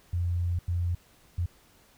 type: tone bursts at uneven times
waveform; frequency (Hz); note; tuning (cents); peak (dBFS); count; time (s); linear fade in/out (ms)
sine; 87.31; F2; 0; -25; 3; 0.13-0.59 / 0.68-0.95 / 1.38-1.46; 5
effects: pink hiss -60 dBFS RMS until 1.97 s